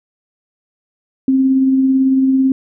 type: tone with tremolo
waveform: sine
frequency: 265 Hz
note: C4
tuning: 22 cents sharp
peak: -8 dBFS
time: 1.28-2.52 s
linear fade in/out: 2 ms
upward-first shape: triangle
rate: 18 Hz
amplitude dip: 30%
effects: none